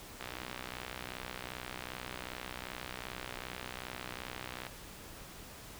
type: click train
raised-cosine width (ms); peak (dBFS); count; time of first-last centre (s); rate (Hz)
0.3; -24; 280; 0.21-4.667; 62.6
effects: pink hiss -50 dBFS RMS until 5.79 s